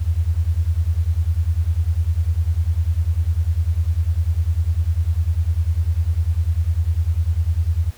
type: beating tone pair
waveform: sine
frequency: 77.78 / 87.78 Hz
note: D#2 / F2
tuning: 0 / +9 cents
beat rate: 10 Hz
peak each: -19 dBFS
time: 0-7.91 s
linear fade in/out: 20 ms
effects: pink hiss -47 dBFS RMS until 7.97 s